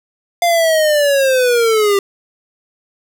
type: linear sweep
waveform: square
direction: down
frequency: 698.5 to 392 Hz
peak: -11 dBFS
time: 0.42-1.99 s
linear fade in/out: 2 ms
effects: none